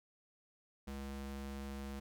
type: ring-modulated tone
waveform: square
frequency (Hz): 137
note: C#3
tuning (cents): -20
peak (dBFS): -40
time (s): 0.87-2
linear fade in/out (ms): 10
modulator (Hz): 70.6
effects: none